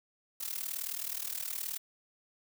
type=noise with amplitude modulation; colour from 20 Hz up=blue; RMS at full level=-34 dBFS; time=0.4-1.78 s; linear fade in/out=10 ms; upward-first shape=sine; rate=39 Hz; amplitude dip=85%; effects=none